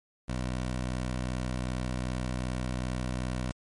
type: tone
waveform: 15% pulse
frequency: 62.6 Hz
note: B1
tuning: 24 cents sharp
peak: -24 dBFS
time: 0.28-3.52 s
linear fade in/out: 10 ms
effects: MP3 48 kbps

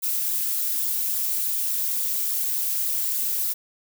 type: noise with flanger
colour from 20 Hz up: violet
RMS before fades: -25 dBFS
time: 0.02-3.54 s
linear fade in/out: 20 ms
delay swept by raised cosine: 0.33 to 3.53 ms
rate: 3.5 Hz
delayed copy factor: -0.5
effects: none

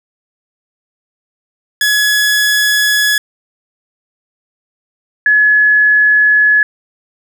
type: tone pair in turn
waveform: sawtooth / sine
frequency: 1692 / 1700.2 Hz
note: G#6 / G#6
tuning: +32 / +40 cents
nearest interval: unison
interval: 8 cents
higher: second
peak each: -6 dBFS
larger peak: neither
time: 1.81-3.18 / 5.26-6.63 s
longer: neither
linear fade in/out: 2 ms
effects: none

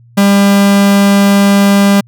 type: tone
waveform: 45% pulse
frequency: 199.7 Hz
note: G3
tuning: 32 cents sharp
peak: -5 dBFS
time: 0.17-2.01 s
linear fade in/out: 10 ms
effects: added 118 Hz sine -39 dBFS peak until 2.07 s

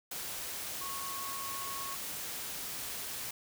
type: tone in noise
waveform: sine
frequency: 1100 Hz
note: C#6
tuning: 14 cents flat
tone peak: -41 dBFS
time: 0.81-1.95 s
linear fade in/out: 5 ms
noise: white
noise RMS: -40 dBFS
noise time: 0.11-3.31 s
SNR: -4 dB
effects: none

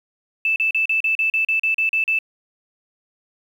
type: tone bursts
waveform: sine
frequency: 2637 Hz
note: E7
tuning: in tune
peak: -16 dBFS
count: 12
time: 0.45-2.188 s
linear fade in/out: 2 ms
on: 110 ms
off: 38 ms
effects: 8-bit

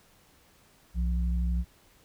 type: tone pair together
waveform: sine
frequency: 62.36 / 174.8 Hz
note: B1 / F3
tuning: +17 / +2 cents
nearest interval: octave + tritone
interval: 1785 cents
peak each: -25 / -34 dBFS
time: 0.94-1.65 s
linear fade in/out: 50 ms
effects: pink hiss -61 dBFS RMS until 2.04 s

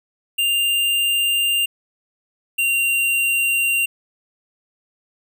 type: tone pair in turn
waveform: square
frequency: 2794 / 2768 Hz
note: F7 / F7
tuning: 0 / -16 cents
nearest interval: unison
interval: 16 cents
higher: first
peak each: -17 dBFS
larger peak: neither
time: 0.38-1.66 / 2.58-3.86 s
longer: neither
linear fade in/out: 10 ms
effects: none

